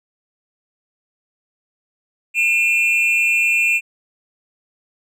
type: tone pair together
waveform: triangle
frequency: 2424 / 2672 Hz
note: D#7 / E7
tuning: -46 / +23 cents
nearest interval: major second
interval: 169 cents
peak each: -15 dBFS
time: 2.34-3.81 s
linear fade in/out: 50 ms
effects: none